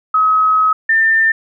sine tone pair in turn, 1275 / 1794.8 Hz, D#6 / A6, +42 / +34 cents, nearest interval tritone, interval 592 cents, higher second, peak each -9 dBFS, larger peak neither, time 0.14-0.73 / 0.89-1.32 s, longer first, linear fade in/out 5 ms, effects none

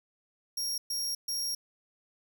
sawtooth tone bursts at uneven times, 5588 Hz, F8, in tune, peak -28 dBFS, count 3, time 0.57-0.78 / 0.9-1.15 / 1.28-1.55 s, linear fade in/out 5 ms, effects none

